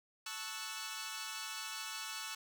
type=chord; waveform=10% pulse; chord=F# minor seventh; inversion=first; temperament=equal with one note detuned; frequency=880 / 1108.7 / 1313.2 / 1480 Hz; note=A5 / C#6 / E6 / F#6; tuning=0 / 0 / -7 / 0 cents; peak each=-40 / -39 / -38 / -38 dBFS; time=0.26-2.35 s; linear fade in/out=5 ms; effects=none